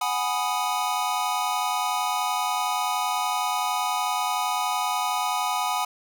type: chord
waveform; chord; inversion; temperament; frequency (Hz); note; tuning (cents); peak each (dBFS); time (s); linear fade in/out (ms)
square; G# minor seventh; third; equal; 740 / 830.6 / 987.8 / 1244.5; F#5 / G#5 / B5 / D#6; 0 / 0 / 0 / 0; -30; 0.01-5.85; 5
effects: none